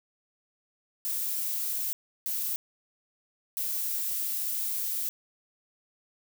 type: noise bursts at uneven times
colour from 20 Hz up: violet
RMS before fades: -31 dBFS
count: 3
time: 1.05-1.93 / 2.26-2.56 / 3.57-5.09 s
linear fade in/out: 0 ms
effects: none